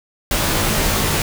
pink noise with comb filter, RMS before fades -18 dBFS, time 0.31-1.22 s, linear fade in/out 2 ms, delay 17 ms, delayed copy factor -0.65, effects none

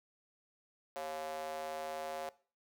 square tone with high-pass filter, 78 Hz, D#2, 5 cents sharp, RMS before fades -41 dBFS, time 0.96-2.29 s, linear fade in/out 0 ms, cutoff 610 Hz, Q 5.2, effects noise-tail reverb RT60 0.4 s tail -20 dB re dry

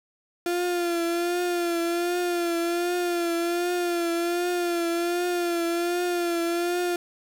35% pulse tone with vibrato, 346.2 Hz, F4, 15 cents flat, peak -22 dBFS, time 0.46-6.96 s, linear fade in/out 2 ms, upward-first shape triangle, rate 1.3 Hz, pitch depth 50 cents each way, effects 8-bit

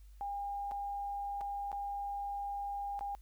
sine tone with dropouts, 806 Hz, G5, 48 cents sharp, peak -36 dBFS, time 0.21-3.15 s, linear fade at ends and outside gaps 0 ms, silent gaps 0.712-0.718 / 1.409-1.413 / 1.717-1.728 / 2.992-3.009 s, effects added 50 Hz sine -52 dBFS peak until 3.21 s + white hiss -72 dBFS RMS until 3.21 s

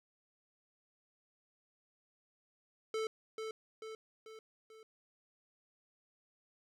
square tone with echo, 440 Hz, A4, in tune, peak -35 dBFS, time 2.94-3.07 s, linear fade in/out 2 ms, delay 440 ms, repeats 4, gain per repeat -5 dB, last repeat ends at 4.83 s, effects low-pass 7000 Hz 12 dB/octave + 12-bit

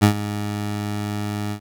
20% pulse tone with ADSR envelope, 103.83 Hz, G#2, in tune, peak -4 dBFS, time 0.01-1.6 s, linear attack 27 ms, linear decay 94 ms, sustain -15 dB, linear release 83 ms, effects none

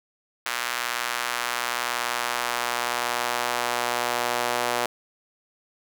sawtooth tone with high-pass filter sweep, 120.9 Hz, B2, 36 cents flat, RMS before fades -27 dBFS, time 0.46-4.86 s, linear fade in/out 0 ms, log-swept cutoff 1400 to 640 Hz, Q 1.1, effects none

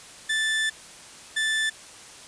30% pulse tone pair in turn, 1760 / 1760 Hz, A6 / A6, 0 / 0 cents, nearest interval unison, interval 0 cents, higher neither, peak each -20 dBFS, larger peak neither, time 0.29-0.7 / 1.36-1.7 s, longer first, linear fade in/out 10 ms, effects white hiss -45 dBFS RMS until 2.27 s + resampled to 22050 Hz

